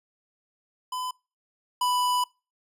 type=tone pair in turn; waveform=square; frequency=1008 / 991.3 Hz; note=B5 / B5; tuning=+35 / +6 cents; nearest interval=unison; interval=29 cents; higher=first; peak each=-30 / -23 dBFS; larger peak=second; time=0.92-1.11 / 1.81-2.24 s; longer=second; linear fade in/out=5 ms; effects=noise-tail reverb RT60 0.3 s tail -25 dB re dry + resampled to 32000 Hz